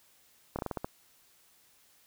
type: slowing click train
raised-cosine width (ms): 1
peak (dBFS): -19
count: 7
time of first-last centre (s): 0.56-0.845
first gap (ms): 28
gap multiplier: 1.21
effects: white hiss -64 dBFS RMS until 2.06 s